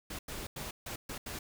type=noise bursts at uneven times; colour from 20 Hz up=pink; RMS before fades=-41 dBFS; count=6; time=0.1-0.19 / 0.28-0.47 / 0.56-0.71 / 0.86-0.96 / 1.09-1.18 / 1.26-1.39 s; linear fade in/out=5 ms; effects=none